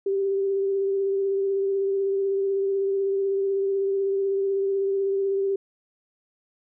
sine tone with vibrato, 392 Hz, G4, in tune, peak -21 dBFS, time 0.06-5.56 s, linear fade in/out 5 ms, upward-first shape triangle, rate 16 Hz, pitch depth 23 cents each way, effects none

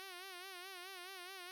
5% pulse tone with vibrato, 370 Hz, F#4, in tune, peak -37 dBFS, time 0-1.51 s, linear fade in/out 0 ms, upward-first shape sine, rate 4.7 Hz, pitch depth 92 cents each way, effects 13-bit

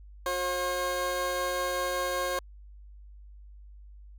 20% pulse tone pair together, 360 / 537.4 Hz, F#4 / C5, -47 / +46 cents, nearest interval perfect fifth, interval 693 cents, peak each -31 / -24 dBFS, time 0.26-2.39 s, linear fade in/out 2 ms, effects added 50 Hz sine -46 dBFS peak until 4.18 s

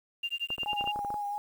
sine tone with tremolo, 2794 Hz, F7, in tune, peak -28 dBFS, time 0.23-0.92 s, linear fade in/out 5 ms, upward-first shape sine, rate 11 Hz, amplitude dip 100%
clicks, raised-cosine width 1 ms, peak -26 dBFS, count 12, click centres 0.504 / 0.582 / 0.633 / 0.732 / 0.81 / 0.841 / 0.875 / 0.96 / 0.991 / 1.048 / 1.104 / 1.142 s
sine tone with vibrato, 823 Hz, G#5, 16 cents flat, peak -31 dBFS, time 0.66-1.38 s, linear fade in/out 0 ms, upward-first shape sine, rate 4.5 Hz, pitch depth 25 cents each way
effects 9-bit

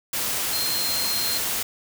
sine tone in noise, 4186 Hz, C8, in tune, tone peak -26 dBFS, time 0.53-1.38 s, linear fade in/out 5 ms, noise white, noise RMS -26 dBFS, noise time 0.13-1.63 s, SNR -3 dB, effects none

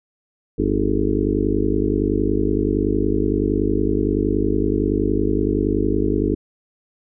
harmonic tone with a mistuned harmonic, 50.7 Hz, G#1, 41 cents flat, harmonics 1 / 2 / 4 / 5 / 6 / 7 / 8 / 9, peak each -25 / -26 / -27 / -25 / -22 / -25 / -25 / -27 dBFS, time 0.58-6.35 s, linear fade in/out 10 ms, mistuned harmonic 9, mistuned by -56 cents, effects none

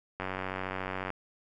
click train, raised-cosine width 0.5 ms, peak -19 dBFS, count 86, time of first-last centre 0.2-1.103 s, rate 94.1 Hz, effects none

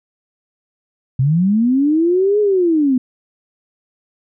sine linear two-way sweep, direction up then down, 124.3 to 424.5 to 246.4 Hz, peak -11 dBFS, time 1.19-2.98 s, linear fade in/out 5 ms, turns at 2.4 s, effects none

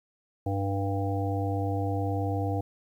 harmonic tone with a mistuned harmonic, 99 Hz, G2, 18 cents sharp, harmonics 1 / 3 / 5 / 7 / 8, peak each -28 / -33 / -35 / -36 / -37 dBFS, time 0.46-2.61 s, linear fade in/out 5 ms, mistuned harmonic 5, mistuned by -26 cents, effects 10-bit

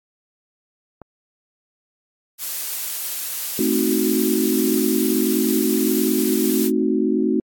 click, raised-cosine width 1 ms, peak -24 dBFS, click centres 1.017 s
blue noise, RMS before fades -26 dBFS, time 2.38-6.71 s, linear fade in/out 50 ms
sine chord, A diminished seventh, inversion none, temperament equal, 220 / 261.6 / 311.1 / 370 Hz, A3 / C4 / Eb4 / Gb4, 0 / 0 / 0 / 0 cents, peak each -22 dBFS, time 3.59-7.4 s, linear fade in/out 2 ms
effects AAC 64 kbps

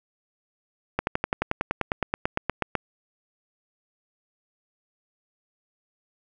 slowing click train, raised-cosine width 0.5 ms, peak -8 dBFS, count 18, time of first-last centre 0.99-2.753 s, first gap 81 ms, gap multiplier 1.03, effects none

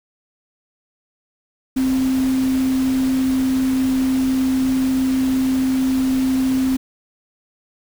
sine tone in noise, 261.6 Hz, C4, in tune, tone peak -15 dBFS, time 1.76-6.77 s, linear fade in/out 10 ms, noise pink, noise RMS -32 dBFS, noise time 1.76-6.77 s, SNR +14 dB, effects none

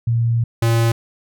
sine / square tone pair in turn, 116.54 / 115.33 Hz, A#2 / A#2, 0 / -18 cents, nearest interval unison, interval 18 cents, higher first, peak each -14 dBFS, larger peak neither, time 0.07-0.44 / 0.62-0.92 s, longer first, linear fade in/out 5 ms, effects none

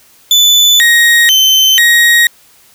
35% pulse tone with pitch steps, 3494 / 1878 / 3078 / 1885 Hz, A7 / A#6 / G7 / A#6, -13 / +12 / -32 / +19 cents, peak -3 dBFS, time 0.31-2.27 s, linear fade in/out 2 ms, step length 490 ms, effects white hiss -45 dBFS RMS until 2.74 s

